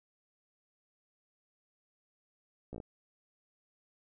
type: slowing click train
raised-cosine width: 2 ms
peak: -30 dBFS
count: 5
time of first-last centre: 2.73-2.802 s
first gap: 15 ms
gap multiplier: 1.12
effects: none